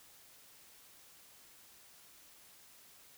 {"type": "silence", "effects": ["white hiss -60 dBFS RMS until 3.17 s"]}